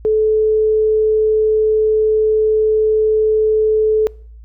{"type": "tone", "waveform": "sine", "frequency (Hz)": 433.4, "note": "A4", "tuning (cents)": -26, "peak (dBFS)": -11, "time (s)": [0.05, 4.07], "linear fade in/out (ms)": 0, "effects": ["noise-tail reverb RT60 0.6 s tail -25 dB re dry", "added 56 Hz sine -35 dBFS peak until 4.44 s"]}